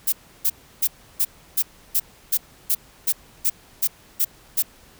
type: noise bursts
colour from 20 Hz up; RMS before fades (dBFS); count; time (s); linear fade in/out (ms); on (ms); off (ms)
violet; -19; 13; 0.07-4.625; 10; 55; 320
effects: pink hiss -51 dBFS RMS until 4.99 s

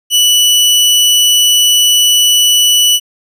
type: tone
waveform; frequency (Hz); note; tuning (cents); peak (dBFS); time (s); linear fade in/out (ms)
sawtooth; 2960; F#7; 0; -3; 0.1-3; 50
effects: resampled to 32000 Hz

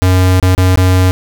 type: tone with dropouts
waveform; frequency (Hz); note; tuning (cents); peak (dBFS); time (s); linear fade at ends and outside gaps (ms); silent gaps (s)
square; 92.3; F#2; -4; -7; 0.02-1.11; 0; 0.399-0.427 / 0.55-0.579 / 0.757-0.774
effects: none

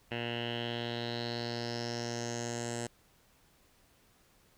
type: tone with low-pass filter sweep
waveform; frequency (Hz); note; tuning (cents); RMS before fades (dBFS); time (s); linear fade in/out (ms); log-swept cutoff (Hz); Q
10% pulse; 118.3; A#2; +26; -37; 0.11-2.87; 5; 2600 to 8000; 5.3
effects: pink hiss -66 dBFS RMS until 4.57 s

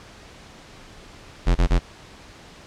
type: tone bursts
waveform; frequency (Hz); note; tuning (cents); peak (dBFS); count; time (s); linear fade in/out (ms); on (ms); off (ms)
square; 43.77; F1; +5; -15; 3; 1.46-1.793; 20; 95; 24
effects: pink hiss -45 dBFS RMS until 2.66 s + low-pass 6000 Hz 12 dB/octave

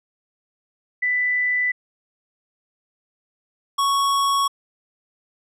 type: tone pair in turn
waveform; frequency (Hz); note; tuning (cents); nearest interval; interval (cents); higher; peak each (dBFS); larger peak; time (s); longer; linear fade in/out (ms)
sine / square; 1988 / 1110.6; B6 / C#6; +11 / +3; minor seventh; 1008; first; -18; neither; 1.02-1.72 / 3.78-4.48; neither; 10
effects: low-pass 12000 Hz 12 dB/octave

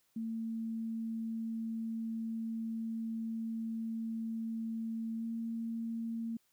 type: tone with pitch glide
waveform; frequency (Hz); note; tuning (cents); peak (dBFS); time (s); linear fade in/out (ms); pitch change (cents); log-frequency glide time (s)
sine; 225.5 to 228.4; A3 to A#3; +43 to -35; -35; 0.16-6.37; 5; +22; 5.16-5.25
effects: white hiss -74 dBFS RMS until 6.52 s

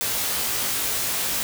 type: noise with comb filter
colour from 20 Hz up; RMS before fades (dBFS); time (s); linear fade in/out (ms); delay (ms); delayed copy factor
white; -25; 0.01-1.43; 0; 18; +0.95
effects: none

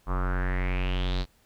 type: tone with low-pass filter sweep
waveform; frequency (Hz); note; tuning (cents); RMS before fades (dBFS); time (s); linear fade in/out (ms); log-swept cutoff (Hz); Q
square; 45.71; F#1; -20; -27; 0.06-1.26; 50; 1100 to 4300; 5.4
effects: pink hiss -64 dBFS RMS until 1.45 s

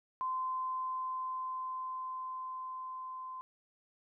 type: tone with level ramp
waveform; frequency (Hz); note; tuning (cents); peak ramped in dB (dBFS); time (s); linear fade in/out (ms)
sine; 1033; C6; -22; -32 to -41; 0.21-3.41; 0
effects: none

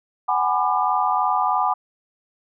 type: chord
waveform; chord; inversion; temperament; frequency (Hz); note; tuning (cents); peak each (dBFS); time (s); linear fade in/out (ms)
sine; G# half-diminished seventh; third; just; 747.5 / 830.6 / 996.7 / 1196.1; F#5 / G#5 / B5 / D6; +17 / 0 / +16 / +31; -23; 0.28-1.74; 10
effects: none

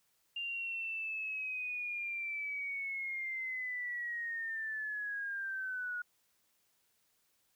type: linear sweep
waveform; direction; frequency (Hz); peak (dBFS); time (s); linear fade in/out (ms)
sine; down; 2800 to 1443; -36; 0.36-6.02; 5
effects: white hiss -75 dBFS RMS until 7.55 s

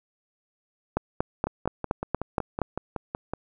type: two click trains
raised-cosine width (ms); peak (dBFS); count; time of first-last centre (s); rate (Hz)
1; -15 / -9; 11 / 8; 1.47-3.336 / 0.97-2.617; 5.36 / 4.25
effects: none

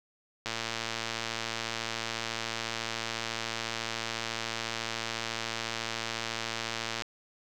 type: click train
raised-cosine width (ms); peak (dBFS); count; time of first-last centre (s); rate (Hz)
0.2; -15; 749; 0.46-7.021; 114
effects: none

